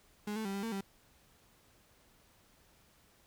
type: tone with pitch steps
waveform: 35% pulse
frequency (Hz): 208.4 / 219.6 / 195.9 / 198.3 / 227.3 / 195.8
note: G#3 / A3 / G3 / G3 / A#3 / G3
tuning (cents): +6 / -3 / -1 / +20 / -43 / -2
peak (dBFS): -34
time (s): 0.27-0.81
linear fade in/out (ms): 5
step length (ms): 90
effects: pink hiss -66 dBFS RMS until 3.26 s